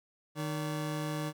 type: tone pair together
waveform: 25% pulse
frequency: 153.54 / 576 Hz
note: D#3 / D5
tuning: -23 / -34 cents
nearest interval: octave + major seventh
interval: 2289 cents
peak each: -30 / -37 dBFS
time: 0.35-1.33 s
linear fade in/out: 50 ms
effects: none